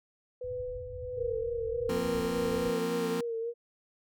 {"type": "tone with tremolo", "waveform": "sine", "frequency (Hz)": 499, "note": "B4", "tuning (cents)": 18, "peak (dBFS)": -33, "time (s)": [0.41, 2.79], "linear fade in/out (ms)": 5, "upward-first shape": "sine", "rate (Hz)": 1.5, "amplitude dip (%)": 55}
{"type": "low-pass noise", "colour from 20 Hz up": "white", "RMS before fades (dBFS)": -45, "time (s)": [0.44, 2.7], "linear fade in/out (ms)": 0, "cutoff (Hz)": 120, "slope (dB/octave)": 96}
{"type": "tone with vibrato", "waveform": "sine", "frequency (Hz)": 462.2, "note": "A#4", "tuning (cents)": -15, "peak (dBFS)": -31, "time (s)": [1.16, 3.54], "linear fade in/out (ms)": 50, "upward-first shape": "sine", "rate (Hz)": 3.5, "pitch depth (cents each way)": 41}
{"type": "chord", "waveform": "sawtooth", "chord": "F suspended fourth", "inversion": "none", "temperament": "just", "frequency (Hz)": [174.61, 232.8, 261.9], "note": ["F3", "Bb3", "C4"], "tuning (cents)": [0, -2, 2], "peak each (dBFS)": -32, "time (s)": [1.89, 3.21], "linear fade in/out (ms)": 5}
{"effects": []}